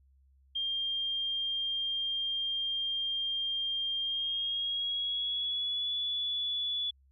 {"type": "tone with pitch glide", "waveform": "sine", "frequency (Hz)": [3200, 3430], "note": ["G7", "A7"], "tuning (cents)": [35, -45], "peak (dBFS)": -30, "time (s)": [0.55, 6.91], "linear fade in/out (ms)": 10, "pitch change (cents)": 120, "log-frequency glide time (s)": [4, 5.93], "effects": ["added 67 Hz sine -61 dBFS peak until 7.11 s"]}